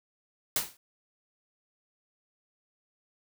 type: noise with exponential decay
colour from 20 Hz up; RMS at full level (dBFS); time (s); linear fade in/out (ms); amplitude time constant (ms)
white; -24; 0.56-0.77; 2; 44
effects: none